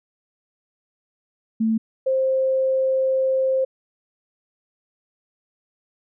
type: tone pair in turn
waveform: sine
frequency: 222.4 / 526.8 Hz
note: A3 / C5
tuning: +19 / +12 cents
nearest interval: octave + minor third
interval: 1493 cents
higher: second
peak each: -17 dBFS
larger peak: neither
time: 1.6-1.78 / 2.06-3.65 s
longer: second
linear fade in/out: 10 ms
effects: none